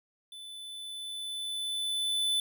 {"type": "tone with level ramp", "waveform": "square", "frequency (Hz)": 3503, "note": "A7", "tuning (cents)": -8, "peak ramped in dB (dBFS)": [-44, -26], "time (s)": [0.32, 2.4], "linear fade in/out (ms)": 2, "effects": []}